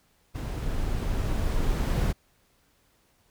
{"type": "noise with level ramp", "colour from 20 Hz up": "brown", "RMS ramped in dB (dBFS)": [-31, -23], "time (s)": [0.34, 2.13], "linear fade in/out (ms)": 20, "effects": ["pink hiss -66 dBFS RMS until 3.3 s"]}